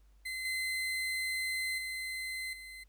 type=tone with level steps; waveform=35% pulse; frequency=2055 Hz; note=C7; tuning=32 cents flat; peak=-35 / -31 / -35 / -44 dBFS; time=0.25-2.84 s; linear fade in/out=10 ms; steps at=0.45 / 1.78 / 2.53 s; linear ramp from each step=2 ms; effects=added 50 Hz sine -59 dBFS peak until 2.88 s + pink hiss -75 dBFS RMS until 2.88 s